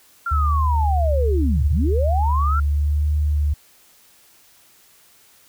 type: linear two-way sweep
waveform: sine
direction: down then up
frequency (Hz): 1396.9 to 55.7 to 1396.9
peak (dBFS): -21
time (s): 0.26-2.6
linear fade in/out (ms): 5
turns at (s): 1.68
type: tone with vibrato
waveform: sine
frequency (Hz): 73.42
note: D2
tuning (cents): 0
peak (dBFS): -16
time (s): 0.31-3.54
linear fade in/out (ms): 10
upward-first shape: triangle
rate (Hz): 0.79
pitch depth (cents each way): 39
effects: white hiss -53 dBFS RMS until 5.48 s